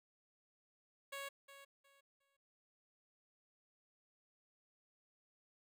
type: tone with echo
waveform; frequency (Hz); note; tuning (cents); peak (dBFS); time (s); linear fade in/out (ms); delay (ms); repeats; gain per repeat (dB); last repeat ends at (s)
10% pulse; 554.4; C#5; 0; -36; 1.12-1.29; 10; 360; 3; -12; 2.37
effects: none